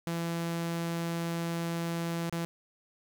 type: tone with dropouts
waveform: sawtooth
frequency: 168.2 Hz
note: E3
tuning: 35 cents sharp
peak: -27 dBFS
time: 0.07-2.45 s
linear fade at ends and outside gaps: 0 ms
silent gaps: 2.296-2.326 s
effects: 10-bit